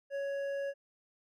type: tone with hard clipping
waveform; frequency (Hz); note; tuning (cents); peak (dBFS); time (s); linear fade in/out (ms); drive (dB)
sine; 557; C#5; +8; -35; 0.1-0.74; 50; 7
effects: none